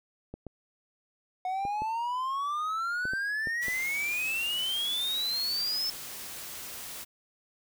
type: clicks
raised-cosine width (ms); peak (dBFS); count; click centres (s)
2; -26; 8; 0.34 / 0.467 / 1.652 / 1.82 / 3.054 / 3.135 / 3.472 / 3.683
type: exponential sweep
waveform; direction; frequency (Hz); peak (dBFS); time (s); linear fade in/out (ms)
triangle; up; 731 to 5320; -27; 1.45-5.9; 2
type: noise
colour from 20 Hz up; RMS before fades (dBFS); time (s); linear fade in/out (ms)
white; -41; 3.61-7.05; 20
effects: none